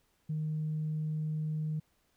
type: tone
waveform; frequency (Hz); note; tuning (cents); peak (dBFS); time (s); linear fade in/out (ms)
sine; 154.7; D#3; -10; -30; 0.29-1.8; 10
effects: tanh soft clip ceiling -27 dBFS + pink hiss -73 dBFS RMS until 2.16 s